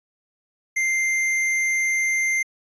sine tone with hard clipping, 2093 Hz, C7, in tune, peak -21 dBFS, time 0.76-2.43 s, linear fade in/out 10 ms, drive 11 dB, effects resampled to 22050 Hz

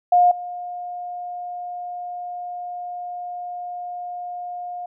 sine tone with level steps, 712 Hz, F5, 33 cents sharp, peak -11 / -28 dBFS, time 0.12-4.86 s, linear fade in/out 5 ms, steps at 0.31 s, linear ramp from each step 5 ms, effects none

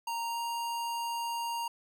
square tone with pitch glide, 929 to 934.9 Hz, A#5 to A#5, -6 to +5 cents, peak -33 dBFS, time 0.07-1.68 s, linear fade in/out 5 ms, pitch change +11 cents, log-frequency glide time 0.25-0.39 s, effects none

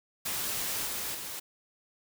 white noise with level steps, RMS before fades -33 / -35 / -39 dBFS, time 0.25-1.4 s, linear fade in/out 10 ms, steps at 0.86 / 1.14 s, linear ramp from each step 10 ms, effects none

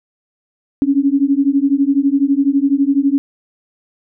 sine beating tone pair, 272.3 / 284.3 Hz, C#4 / C#4, -31 / +44 cents, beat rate 12 Hz, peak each -14 dBFS, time 0.82-3.18 s, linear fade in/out 0 ms, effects none

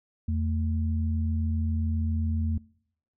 sine tone pair together, 83.61 / 223.2 Hz, E2 / A3, +25 / +25 cents, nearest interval octave + perfect fourth, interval 1700 cents, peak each -25 / -32 dBFS, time 0.28-2.58 s, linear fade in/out 5 ms, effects noise-tail reverb RT60 0.7 s tail -24 dB re dry

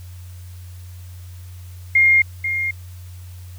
sine tone with echo, 2126 Hz, C7, 27 cents sharp, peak -10 dBFS, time 1.95-2.22 s, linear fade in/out 5 ms, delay 490 ms, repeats 1, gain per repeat -9 dB, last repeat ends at 2.71 s, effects added 90 Hz sine -34 dBFS peak until 3.58 s + white hiss -50 dBFS RMS until 3.58 s

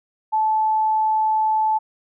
sine tone, 870 Hz, A5, 20 cents flat, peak -16 dBFS, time 0.32-1.79 s, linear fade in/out 20 ms, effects none

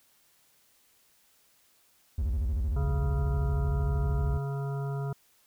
triangle tone with vibrato, 65.41 Hz, C2, in tune, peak -24 dBFS, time 2.18-4.38 s, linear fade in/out 5 ms, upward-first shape square, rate 13 Hz, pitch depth 290 cents each way
harmonic tone, 138.59 Hz, C#3, in tune, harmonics 1 / 3 / 5 / 7 / 9 / 10, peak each -30 / -40 / -44 / -47 / -49 / -50 dBFS, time 2.76-5.13 s, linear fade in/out 5 ms
effects white hiss -65 dBFS RMS until 5.46 s

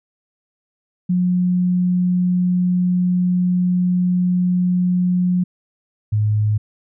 sine tone pair in turn, 180 / 106.14 Hz, F#3 / G#2, -47 / +38 cents, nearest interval major sixth, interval 915 cents, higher first, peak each -14 / -14 dBFS, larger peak neither, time 1.09-5.44 / 6.12-6.58 s, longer first, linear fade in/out 10 ms, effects none

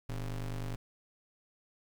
square ring-modulated tone, 70 Hz, C#2, 18 cents sharp, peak -33 dBFS, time 0.09-0.76 s, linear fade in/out 5 ms, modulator 45.1 Hz, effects 10-bit

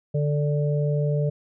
harmonic tone, 146.83 Hz, D3, in tune, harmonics 1 / 3 / 4, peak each -21 / -29 / -30 dBFS, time 0.14-1.3 s, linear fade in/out 10 ms, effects none

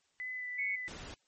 sine tone with vibrato, 2000 Hz, B6, 21 cents sharp, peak -37 dBFS, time 0.2-0.88 s, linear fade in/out 0 ms, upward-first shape sine, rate 2.4 Hz, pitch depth 14 cents each way
sine tone, 2214 Hz, C#7, 3 cents flat, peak -32 dBFS, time 0.58-0.76 s, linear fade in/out 10 ms
pink noise, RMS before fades -46 dBFS, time 0.88-1.14 s, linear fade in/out 0 ms
effects white hiss -74 dBFS RMS until 1.27 s + MP3 32 kbps

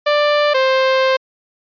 sawtooth tone pair in turn, 590 / 525.6 Hz, D5 / C5, +8 / +8 cents, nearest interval major second, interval 200 cents, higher first, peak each -8 dBFS, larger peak neither, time 0.06-0.54 / 0.54-1.17 s, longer second, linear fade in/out 10 ms, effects resampled to 11025 Hz

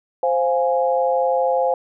sine chord, F minor, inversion second, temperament equal, 523.3 / 698.5 / 830.6 Hz, C5 / F5 / Ab5, 0 / 0 / 0 cents, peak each -18 / -22 / -22 dBFS, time 0.23-1.74 s, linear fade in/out 2 ms, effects none

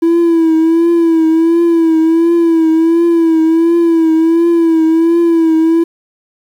triangle tone with vibrato, 330 Hz, E4, 2 cents sharp, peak -4 dBFS, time 0.02-5.84 s, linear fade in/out 10 ms, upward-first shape triangle, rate 1.4 Hz, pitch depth 62 cents each way, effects tanh soft clip ceiling -1 dBFS + 7-bit

